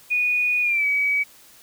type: tone with pitch glide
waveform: sine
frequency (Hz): 2465 to 2274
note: D#7 to C#7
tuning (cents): -17 to +44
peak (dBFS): -18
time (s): 0.1-1.24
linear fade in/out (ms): 20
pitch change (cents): -139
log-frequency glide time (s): 0.62-0.86
effects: white hiss -50 dBFS RMS until 1.62 s